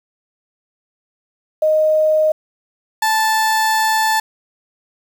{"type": "tone pair in turn", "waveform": ["sine", "30% pulse"], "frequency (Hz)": [621, 878.2], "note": ["D#5", "A5"], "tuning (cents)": [-3, -4], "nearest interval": "tritone", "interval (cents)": 599, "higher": "second", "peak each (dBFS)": [-11, -11], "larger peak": "neither", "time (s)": [[1.62, 2.32], [3.02, 4.2]], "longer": "second", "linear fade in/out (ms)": 5, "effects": ["7-bit"]}